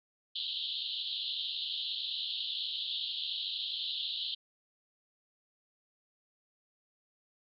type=band-pass noise; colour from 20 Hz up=white; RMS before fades=-37 dBFS; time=0.35-4.35 s; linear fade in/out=10 ms; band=3000 to 4200 Hz; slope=96 dB/octave; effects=none